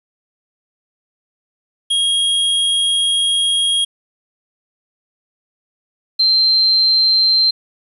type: tone pair in turn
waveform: square / sine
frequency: 3271 / 4134 Hz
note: G#7 / C8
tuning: -27 / -22 cents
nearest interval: major third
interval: 405 cents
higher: second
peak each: -14 / -10 dBFS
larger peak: second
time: 1.9-3.85 / 6.19-7.51 s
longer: first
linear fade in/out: 10 ms
effects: resampled to 32000 Hz + 8-bit